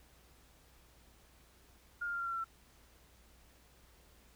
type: tone with pitch steps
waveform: sine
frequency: 1416 / 1403.8 / 1391.7 / 1379.7 / 1367.8 / 1356 / 1344.3 Hz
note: F6 / F6 / F6 / F6 / F6 / E6 / E6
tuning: +23 / +9 / -6 / -21 / -36 / +49 / +34 cents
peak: -35 dBFS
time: 2.01-2.444 s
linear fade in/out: 10 ms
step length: 62 ms
effects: added 60 Hz sine -65 dBFS peak until 4.35 s + pink hiss -65 dBFS RMS until 4.35 s